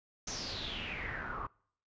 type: noise with low-pass filter sweep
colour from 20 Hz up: pink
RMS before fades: -40 dBFS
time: 0.27-1.47 s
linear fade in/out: 5 ms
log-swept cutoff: 6300 to 1100 Hz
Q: 6.9
effects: noise-tail reverb RT60 0.6 s tail -25 dB re dry + resampled to 16000 Hz